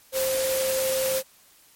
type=tone in noise; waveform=sine; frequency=526 Hz; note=C5; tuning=9 cents sharp; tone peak=-23 dBFS; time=0.12-1.23 s; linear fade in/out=50 ms; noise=white; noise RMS=-29 dBFS; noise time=0.12-1.23 s; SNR=+3 dB; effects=white hiss -56 dBFS RMS until 1.75 s + MP3 64 kbps